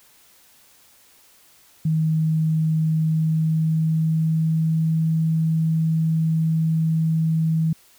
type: tone with pitch glide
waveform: sine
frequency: 158.4 to 160.8 Hz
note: D#3 to E3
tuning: +31 to -43 cents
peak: -17 dBFS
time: 1.85-7.73 s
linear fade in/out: 5 ms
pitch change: +26 cents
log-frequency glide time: 2.88-5.02 s
effects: white hiss -54 dBFS RMS until 7.98 s